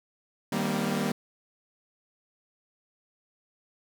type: chord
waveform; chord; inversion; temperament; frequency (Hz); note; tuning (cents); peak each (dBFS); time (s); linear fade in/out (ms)
sawtooth; C minor seventh; first; equal with one note detuned; 155.56 / 196 / 233.1 / 255.2; Eb3 / G3 / Bb3 / C4; 0 / 0 / 0 / -43; -30 / -26 / -27 / -31; 0.52-1.12; 5
effects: none